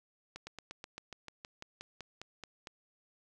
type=slowing click train; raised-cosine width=0.2 ms; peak=-27 dBFS; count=15; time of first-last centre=0.36-2.672 s; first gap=110 ms; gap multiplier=1.06; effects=none